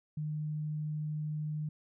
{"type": "tone", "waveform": "sine", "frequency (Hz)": 152.2, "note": "D#3", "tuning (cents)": -38, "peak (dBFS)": -33, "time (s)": [0.17, 1.69], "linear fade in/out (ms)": 5, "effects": []}